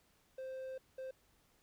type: tone bursts at uneven times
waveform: triangle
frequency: 523.3 Hz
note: C5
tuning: in tune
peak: -40 dBFS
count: 2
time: 0.38-0.78 / 0.98-1.11 s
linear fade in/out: 5 ms
effects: pink hiss -72 dBFS RMS until 1.62 s